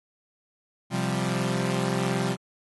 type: chord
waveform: sawtooth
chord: C suspended fourth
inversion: none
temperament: equal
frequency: 130.81 / 174.61 / 196 Hz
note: C3 / F3 / G3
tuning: 0 / 0 / 0 cents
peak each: -25 dBFS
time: 0.9-2.37 s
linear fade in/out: 50 ms
effects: AAC 32 kbps